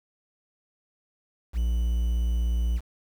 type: tone with quantisation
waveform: triangle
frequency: 58.27 Hz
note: A#1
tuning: in tune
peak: -20 dBFS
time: 1.53-2.81 s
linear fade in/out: 50 ms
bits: 8
effects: none